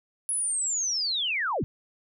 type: linear sweep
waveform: sine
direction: down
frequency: 10548 to 71.3 Hz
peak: -25 dBFS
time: 0.29-1.64 s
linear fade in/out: 0 ms
effects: none